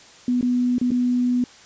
sine tone with dropouts, 246.9 Hz, B3, in tune, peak -17 dBFS, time 0.28-1.44 s, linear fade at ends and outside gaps 2 ms, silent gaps 0.411-0.427 / 0.783-0.813 / 0.907-0.916 s, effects white hiss -47 dBFS RMS until 1.65 s + resampled to 16000 Hz

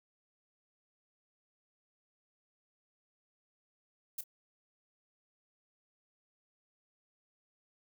violet noise with echo, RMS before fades -38 dBFS, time 4.18-4.21 s, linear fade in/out 5 ms, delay 29 ms, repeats 1, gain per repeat -15 dB, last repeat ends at 4.239 s, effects none

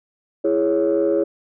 sine chord, C# minor, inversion first, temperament just, 332.6 / 415.8 / 554.4 Hz, E4 / G#4 / C#5, +16 / +2 / 0 cents, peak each -19 dBFS, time 0.44-1.24 s, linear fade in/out 10 ms, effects tanh soft clip ceiling -10 dBFS

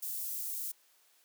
white high-pass noise, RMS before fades -38 dBFS, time 0.02-0.72 s, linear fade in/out 10 ms, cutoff 9800 Hz, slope 12 dB/octave, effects white hiss -67 dBFS RMS until 1.24 s + high-pass 400 Hz 12 dB/octave

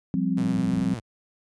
sine chord, F suspended second, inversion none, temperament just, 174.61 / 196.44 / 261.9 Hz, F3 / G3 / C4, 0 / +4 / +2 cents, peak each -26 dBFS, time 0.14-0.94 s, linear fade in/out 0 ms
sawtooth tone with vibrato, 116.7 Hz, A#2, 2 cents sharp, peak -28 dBFS, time 0.37-1 s, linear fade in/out 10 ms, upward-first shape triangle, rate 9.2 Hz, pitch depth 190 cents each way
clicks, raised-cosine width 5 ms, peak -25 dBFS, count 7, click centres 0.586 / 0.682 / 0.736 / 0.77 / 0.803 / 0.837 / 0.936 s
effects high-pass 60 Hz 12 dB/octave + resampled to 24000 Hz

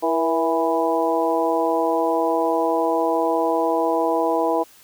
harmonic tone with a mistuned harmonic, 164.81 Hz, E3, in tune, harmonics 2 / 3 / 4 / 5 / 6, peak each -24 / -23 / -23 / -25 / -25 dBFS, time 0.02-4.64 s, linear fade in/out 20 ms, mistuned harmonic 3, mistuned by -50 cents, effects white hiss -50 dBFS RMS until 4.83 s

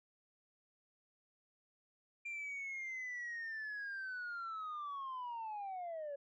sine linear sweep, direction down, 2385 to 554.4 Hz, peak -39 dBFS, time 2.25-6.16 s, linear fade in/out 10 ms, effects tanh soft clip ceiling -39 dBFS

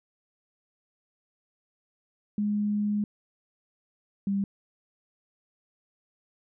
sine tone pair in turn, 207.7 / 198.16 Hz, G#3 / G3, 0 / +19 cents, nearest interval minor second, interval 81 cents, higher first, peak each -24 dBFS, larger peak neither, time 2.38-3.04 / 4.27-4.44 s, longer first, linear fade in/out 2 ms, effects none

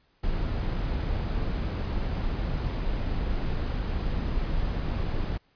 brown noise with ADSR envelope, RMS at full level -26 dBFS, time 0.23-5.38 s, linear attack 10 ms, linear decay 4 ms, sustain -2 dB, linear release 12 ms, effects pink hiss -67 dBFS RMS until 5.55 s + resampled to 11025 Hz

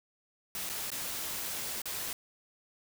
white noise with dropouts, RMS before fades -37 dBFS, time 0.55-2.13 s, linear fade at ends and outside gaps 1 ms, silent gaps 0.692-0.697 / 0.903-0.917 / 1.818-1.856 s, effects none

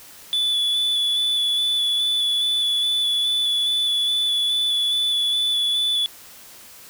triangle tone with vibrato, 3455 Hz, A7, 32 cents flat, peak -17 dBFS, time 0.33-6.06 s, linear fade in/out 0 ms, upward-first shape square, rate 2.4 Hz, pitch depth 12 cents each way, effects white hiss -44 dBFS RMS until 6.89 s

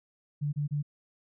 sine tone bursts, 146.3 Hz, D3, 6 cents flat, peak -27 dBFS, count 3, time 0.41-0.828 s, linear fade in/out 20 ms, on 120 ms, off 29 ms, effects none

